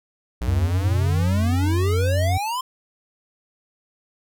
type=exponential sweep; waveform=square; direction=up; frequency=57.6 to 1057 Hz; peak=-24 dBFS; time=0.41-2.61 s; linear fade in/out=5 ms
type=tone with vibrato; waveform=triangle; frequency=91 Hz; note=F#2; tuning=28 cents flat; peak=-16 dBFS; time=0.47-2.38 s; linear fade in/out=10 ms; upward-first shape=sine; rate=3.9 Hz; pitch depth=13 cents each way
effects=none